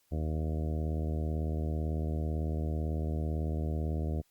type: harmonic tone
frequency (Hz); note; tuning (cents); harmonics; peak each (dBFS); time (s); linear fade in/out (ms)
78; D#2; +5; 1 / 2 / 3 / 4 / 5 / 6 / 7 / 8 / 9; -31 / -37 / -41 / -43 / -45 / -47 / -48 / -49 / -50; 0.11-4.22; 20
effects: white hiss -71 dBFS RMS until 4.3 s + Opus 48 kbps